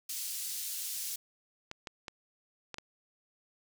white band-pass noise, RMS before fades -38 dBFS, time 0.09-1.16 s, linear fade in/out 5 ms, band 4100 to 16000 Hz, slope 12 dB/octave
clicks, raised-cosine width 0.2 ms, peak -23 dBFS, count 5, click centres 1.714 / 1.872 / 2.082 / 2.743 / 2.784 s
effects none

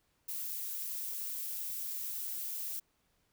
violet noise, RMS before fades -39 dBFS, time 0.28-2.8 s, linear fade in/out 10 ms, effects pink hiss -75 dBFS RMS until 3.32 s

